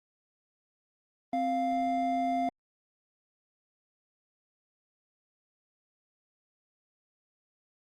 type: tone pair together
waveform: triangle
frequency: 261.6 / 698.5 Hz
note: C4 / F5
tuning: 0 / 0 cents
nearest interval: octave + perfect fourth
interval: 1700 cents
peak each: -30 / -26 dBFS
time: 1.33-2.49 s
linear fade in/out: 2 ms
effects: Opus 24 kbps